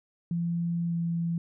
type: tone with pitch glide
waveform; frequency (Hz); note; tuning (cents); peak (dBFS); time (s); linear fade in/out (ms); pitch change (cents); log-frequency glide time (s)
sine; 170.3 to 168.64; F3 to E3; -43 to +40; -26; 0.31-1.38; 2; -17; 0.88-0.94
effects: none